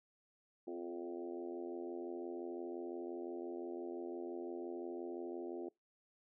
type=harmonic tone with a mistuned harmonic; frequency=85.8 Hz; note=F2; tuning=30 cents flat; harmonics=3 / 4 / 5 / 6 / 7 / 8 / 9; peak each=-50 / -43 / -50 / -57 / -55 / -56 / -58 dBFS; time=0.67-5.69 s; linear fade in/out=5 ms; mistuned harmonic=4; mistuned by=+31 cents; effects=noise-tail reverb RT60 0.2 s tail -25 dB re dry